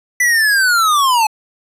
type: linear sweep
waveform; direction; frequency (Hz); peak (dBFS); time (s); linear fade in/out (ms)
square; down; 1996 to 845; -11; 0.2-1.27; 5
effects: resampled to 32000 Hz